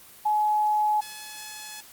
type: tone pair in turn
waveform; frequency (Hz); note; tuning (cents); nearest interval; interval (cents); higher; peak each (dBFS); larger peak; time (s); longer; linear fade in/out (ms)
sine / 5% pulse; 847 / 853.9; G#5 / G#5; +34 / +48; unison; 14; second; -20 / -26; first; 0.25-1.01 / 1.01-1.81; second; 10
effects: white hiss -49 dBFS RMS until 1.92 s + Opus 32 kbps